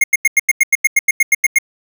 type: tone bursts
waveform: square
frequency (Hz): 2143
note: C7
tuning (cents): +41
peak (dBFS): -8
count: 14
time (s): 0.01-1.586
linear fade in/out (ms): 5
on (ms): 29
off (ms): 90
effects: none